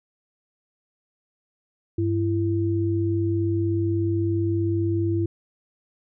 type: tone pair together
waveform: sine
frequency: 99.72 / 335.4 Hz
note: G2 / E4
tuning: +30 / +30 cents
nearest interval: octave + major sixth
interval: 2100 cents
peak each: -23 dBFS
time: 1.98-5.26 s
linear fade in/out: 5 ms
effects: none